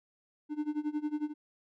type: tone with tremolo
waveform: triangle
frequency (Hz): 300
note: D4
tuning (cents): +37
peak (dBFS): -26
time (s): 0.49-1.34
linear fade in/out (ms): 50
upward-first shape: sine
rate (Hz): 11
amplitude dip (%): 90
effects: none